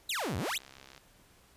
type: exponential two-way sweep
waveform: sawtooth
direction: down then up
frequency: 4186 to 77.78 to 4186 Hz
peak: -28 dBFS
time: 0.09-0.58 s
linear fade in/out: 5 ms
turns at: 0.37 s
type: click train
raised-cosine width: 0.2 ms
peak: -33 dBFS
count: 41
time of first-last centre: 0.38-0.978 s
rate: 66.9 Hz
effects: pink hiss -62 dBFS RMS until 1.56 s + resampled to 32000 Hz